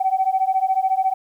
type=beating tone pair; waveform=sine; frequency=755 / 769 Hz; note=F#5 / G5; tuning=+35 / -33 cents; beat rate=14 Hz; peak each=-19 dBFS; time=0-1.14 s; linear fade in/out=10 ms; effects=tanh soft clip ceiling -9 dBFS + 9-bit